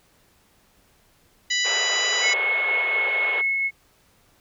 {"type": "harmonic tone", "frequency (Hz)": 987.8, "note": "B5", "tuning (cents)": 0, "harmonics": [2, 3, 4, 5, 6, 7], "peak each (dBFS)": [-24, -27, -28, -31, -34, -29], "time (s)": [1.5, 2.34], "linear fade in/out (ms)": 10}
{"type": "band-pass noise", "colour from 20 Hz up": "pink", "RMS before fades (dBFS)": -31, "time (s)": [1.64, 3.42], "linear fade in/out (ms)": 20, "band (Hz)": [410, 3300], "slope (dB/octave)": 48}
{"type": "tone with tremolo", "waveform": "sine", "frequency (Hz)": 2186, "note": "C#7", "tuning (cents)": -25, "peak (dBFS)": -19, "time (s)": [2.21, 3.71], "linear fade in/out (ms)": 50, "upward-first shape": "triangle", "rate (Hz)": 4.2, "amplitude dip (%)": 25}
{"effects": ["pink hiss -60 dBFS RMS until 4.4 s"]}